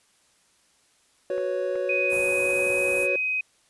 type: chord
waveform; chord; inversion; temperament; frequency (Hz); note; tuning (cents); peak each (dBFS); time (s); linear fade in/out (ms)
triangle; F# suspended fourth; none; equal; 370 / 493.9 / 554.4; F#4 / B4 / C#5; 0 / 0 / 0; -28 / -29 / -25; 1.3-3.16; 2
type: click train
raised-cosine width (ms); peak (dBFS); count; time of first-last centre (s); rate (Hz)
0.5; -27; 5; 1.38-2.884; 2.66
type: tone with pitch glide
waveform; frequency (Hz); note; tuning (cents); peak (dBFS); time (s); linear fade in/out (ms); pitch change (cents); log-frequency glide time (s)
sine; 2500 to 2519; D#7 to D#7; +8 to +21; -23; 1.89-3.41; 5; +13; 2.13-2.8
type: band-stop noise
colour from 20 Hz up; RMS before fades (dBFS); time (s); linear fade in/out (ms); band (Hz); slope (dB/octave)
white; -31; 2.09-3.08; 50; 1100 to 9400; 24
effects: white hiss -63 dBFS RMS until 3.69 s + resampled to 24000 Hz